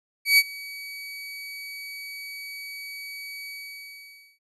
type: tone with ADSR envelope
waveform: 30% pulse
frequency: 2270 Hz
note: C#7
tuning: 41 cents sharp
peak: -10 dBFS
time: 0.25-4.39 s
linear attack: 130 ms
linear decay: 46 ms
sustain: -23 dB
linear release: 910 ms
effects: resampled to 32000 Hz